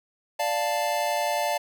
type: chord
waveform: square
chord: D minor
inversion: none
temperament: equal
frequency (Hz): 587.3 / 698.5 / 880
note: D5 / F5 / A5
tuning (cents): 0 / 0 / 0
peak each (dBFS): -29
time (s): 0.39-1.58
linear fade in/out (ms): 10
effects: none